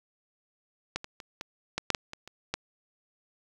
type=clicks; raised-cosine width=0.2 ms; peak=-13 / -22 / -25 / -19 / -12 / -7 / -8 / -22 / -27 / -12 dBFS; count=10; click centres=0.96 / 1.044 / 1.202 / 1.411 / 1.78 / 1.903 / 1.948 / 2.134 / 2.276 / 2.54 s; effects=8-bit